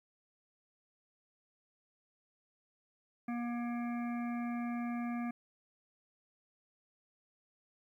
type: harmonic tone with a mistuned harmonic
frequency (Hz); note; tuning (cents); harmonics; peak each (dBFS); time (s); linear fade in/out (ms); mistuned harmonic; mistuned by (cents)
238.6; A#3; +41; 1 / 3 / 5 / 7 / 9 / 10; -35 / -45 / -49 / -52 / -54 / -55; 3.28-5.31; 5; 10; -33
effects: 12-bit